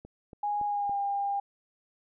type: click train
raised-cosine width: 2 ms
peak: -32 dBFS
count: 4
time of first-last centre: 0.05-0.895 s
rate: 3.55 Hz
type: tone with pitch glide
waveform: sine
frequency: 826 to 802 Hz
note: G#5 to G5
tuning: -10 to +39 cents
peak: -27 dBFS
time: 0.43-1.4 s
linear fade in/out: 5 ms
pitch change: -51 cents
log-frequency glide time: 0.65-0.97 s
effects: none